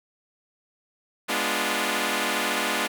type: chord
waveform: 5% pulse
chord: G# diminished seventh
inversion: none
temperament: equal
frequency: 207.7 / 246.9 / 293.7 / 349.2 Hz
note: G#3 / B3 / D4 / F4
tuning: 0 / 0 / 0 / 0 cents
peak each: -18 dBFS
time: 1.28-2.88 s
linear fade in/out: 20 ms
effects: none